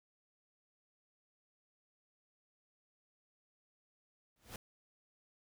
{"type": "noise with exponential growth", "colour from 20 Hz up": "pink", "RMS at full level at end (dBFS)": -43, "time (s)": [4.36, 4.56], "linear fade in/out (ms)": 2, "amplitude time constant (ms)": 43, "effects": []}